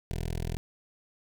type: tone with notch filter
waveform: 15% pulse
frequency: 41.48 Hz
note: E1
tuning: 12 cents sharp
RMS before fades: -33 dBFS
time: 0.11-0.57 s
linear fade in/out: 0 ms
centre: 1200 Hz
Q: 1
effects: none